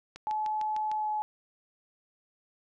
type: click train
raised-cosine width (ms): 0.2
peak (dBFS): -26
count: 6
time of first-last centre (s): 0.16-0.915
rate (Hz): 6.62
type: tone with pitch glide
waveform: sine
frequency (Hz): 858 to 851.6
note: A5 to G#5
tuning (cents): -44 to +43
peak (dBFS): -28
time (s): 0.27-1.22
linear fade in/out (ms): 0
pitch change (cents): -13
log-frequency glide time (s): 0.96-1.09
effects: none